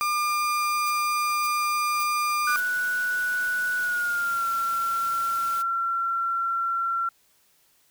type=tone; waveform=35% pulse; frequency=1201 Hz; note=D6; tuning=38 cents sharp; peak=-21 dBFS; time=0.01-2.56 s; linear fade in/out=0 ms
type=noise bursts; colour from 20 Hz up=violet; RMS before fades=-35 dBFS; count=4; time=0.86-2.608 s; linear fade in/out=10 ms; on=47 ms; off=520 ms
type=noise; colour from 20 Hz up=white; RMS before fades=-40 dBFS; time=2.46-5.63 s; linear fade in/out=20 ms
type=tone with pitch glide; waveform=sine; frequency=1476 to 1361.3 Hz; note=F#6 to F6; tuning=-5 to -45 cents; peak=-23 dBFS; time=2.47-7.09 s; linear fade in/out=5 ms; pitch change=-140 cents; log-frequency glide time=3.79-4.47 s
effects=white hiss -63 dBFS RMS until 7.9 s